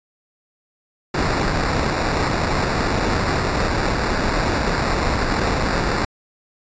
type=noise with sample-and-hold; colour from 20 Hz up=pink; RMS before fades=-20 dBFS; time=1.14-6.05 s; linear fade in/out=5 ms; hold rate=3150 Hz; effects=resampled to 16000 Hz